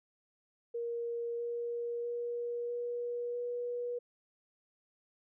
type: tone with pitch steps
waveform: sine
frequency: 470 / 473.5 / 477.1 / 480.7 / 484.3 Hz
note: A#4 / A#4 / A#4 / B4 / B4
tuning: +14 / +27 / +40 / -47 / -34 cents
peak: -34 dBFS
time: 0.74-3.99 s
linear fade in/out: 10 ms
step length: 650 ms
effects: none